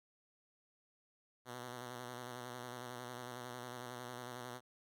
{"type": "tone with vibrato", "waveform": "5% pulse", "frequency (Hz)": 123.3, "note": "B2", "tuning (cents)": -2, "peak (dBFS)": -34, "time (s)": [1.45, 4.61], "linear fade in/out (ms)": 50, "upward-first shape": "square", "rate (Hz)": 11, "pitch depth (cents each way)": 37, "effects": []}